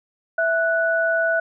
sine tone pair together, 659.3 / 1478.8 Hz, E5 / F#6, 0 / -1 cents, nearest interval octave + major second, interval 1399 cents, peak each -20 / -20 dBFS, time 0.38-1.4 s, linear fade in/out 5 ms, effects none

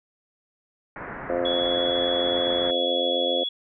white low-pass noise, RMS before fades -36 dBFS, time 0.96-2.71 s, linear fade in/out 2 ms, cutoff 1900 Hz, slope 48 dB/octave
harmonic tone, 87.31 Hz, F2, in tune, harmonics 3 / 4 / 5 / 6 / 7 / 8, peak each -34 / -31 / -35 / -25 / -32 / -32 dBFS, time 1.29-3.44 s, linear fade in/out 10 ms
sine tone, 3372 Hz, G#7, 26 cents sharp, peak -25 dBFS, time 1.45-3.49 s, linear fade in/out 5 ms
effects none

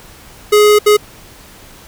square tone bursts at uneven times, 418.9 Hz, G#4, 15 cents sharp, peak -6 dBFS, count 2, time 0.52-0.79 / 0.86-0.97 s, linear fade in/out 10 ms, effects pink hiss -39 dBFS RMS until 1.87 s

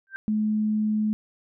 sine tone with exponential growth, 1568 Hz, G6, in tune, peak -27 dBFS, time 0.07-0.16 s, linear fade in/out 0 ms, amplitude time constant 18 ms
sine tone, 214 Hz, A3, 48 cents flat, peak -21 dBFS, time 0.28-1.13 s, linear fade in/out 0 ms
effects none

